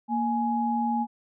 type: tone pair together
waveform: sine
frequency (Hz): 233.1 / 836.5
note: A#3 / G#5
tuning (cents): 0 / +12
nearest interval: octave + minor seventh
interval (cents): 2212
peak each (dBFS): -26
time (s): 0.08-1.07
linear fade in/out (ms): 50
effects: none